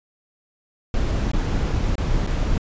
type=noise with dropouts; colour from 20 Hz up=brown; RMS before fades=-21 dBFS; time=0.94-2.58 s; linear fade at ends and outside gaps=2 ms; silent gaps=1.317-1.334 / 1.955-1.98 / 2.266-2.272 s; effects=resampled to 16000 Hz